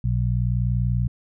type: harmonic tone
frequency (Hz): 60.4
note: B1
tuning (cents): -38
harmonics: 1 / 2 / 3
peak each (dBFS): -24 / -21 / -30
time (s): 0.04-1.08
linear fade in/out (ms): 5
effects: none